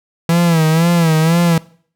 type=tone with vibrato; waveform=45% pulse; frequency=164.81 Hz; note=E3; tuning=in tune; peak=-10 dBFS; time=0.29-1.58 s; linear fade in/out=2 ms; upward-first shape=sine; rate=2 Hz; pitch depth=84 cents each way; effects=noise-tail reverb RT60 0.5 s tail -21 dB re dry